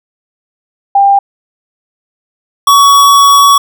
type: tone pair in turn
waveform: sine / square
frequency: 796 / 1125.7 Hz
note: G5 / C#6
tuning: +26 / +26 cents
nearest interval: tritone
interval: 600 cents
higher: second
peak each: -3 dBFS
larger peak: neither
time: 0.95-1.19 / 2.67-3.58 s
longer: second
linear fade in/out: 5 ms
effects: none